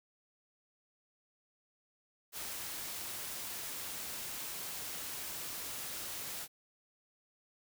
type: noise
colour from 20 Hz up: white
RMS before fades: -42 dBFS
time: 2.32-6.48 s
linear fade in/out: 50 ms
effects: none